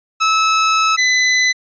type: tone pair in turn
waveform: sawtooth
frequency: 1300 / 2008 Hz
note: E6 / B6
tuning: -24 / +28 cents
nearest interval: minor sixth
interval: 752 cents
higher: second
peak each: -8 dBFS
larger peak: neither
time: 0.2-0.97 / 0.97-1.53 s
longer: first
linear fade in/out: 20 ms
effects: resampled to 16000 Hz